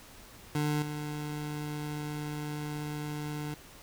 25% pulse tone with level steps, 149.3 Hz, D3, 29 cents sharp, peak -24 / -31 dBFS, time 0.55-3.54 s, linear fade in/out 2 ms, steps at 0.82 s, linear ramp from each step 2 ms, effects pink hiss -52 dBFS RMS until 3.82 s

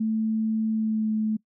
sine tone with pitch glide, 220 to 216.8 Hz, A3 to A3, 0 to -25 cents, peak -22 dBFS, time 0-1.37 s, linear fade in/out 10 ms, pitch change -25 cents, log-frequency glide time 0.71-1.11 s, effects noise-tail reverb RT60 0.1 s tail -22 dB re dry

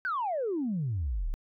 sine exponential sweep, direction down, 1572 to 30.87 Hz, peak -27 dBFS, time 0.05-1.34 s, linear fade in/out 0 ms, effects tanh soft clip ceiling -24 dBFS

